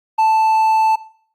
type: tone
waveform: triangle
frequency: 880 Hz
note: A5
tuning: in tune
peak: -9 dBFS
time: 0.18-0.96 s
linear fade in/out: 10 ms
effects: noise-tail reverb RT60 0.5 s tail -17 dB re dry + Opus 32 kbps